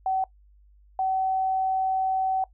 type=tone pair in turn; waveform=sine; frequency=760 / 760 Hz; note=F#5 / F#5; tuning=+46 / +46 cents; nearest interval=unison; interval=0 cents; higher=neither; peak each=-22 dBFS; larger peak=neither; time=0.06-0.24 / 0.99-2.44 s; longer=second; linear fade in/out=2 ms; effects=noise-tail reverb RT60 0.1 s tail -20 dB re dry + added 50 Hz sine -53 dBFS peak until 2.53 s